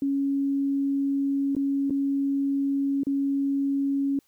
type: tone with dropouts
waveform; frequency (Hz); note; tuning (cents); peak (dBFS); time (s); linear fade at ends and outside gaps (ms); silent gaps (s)
sine; 277.2; C#4; 0; -22; 0.02-4.19; 2; 1.551-1.565 / 1.898-1.906 / 3.034-3.068
effects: white hiss -67 dBFS RMS until 4.27 s